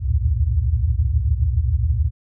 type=tone cluster; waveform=sine; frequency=63.6 / 75.6 / 82.5 / 109.8 / 117.5 Hz; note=C2 / D#2 / E2 / A2 / A#2; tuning=-48 / -49 / +2 / -3 / +14 cents; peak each=-20 / -22 / -21 / -25 / -28 dBFS; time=0-2.11 s; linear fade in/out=50 ms; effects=none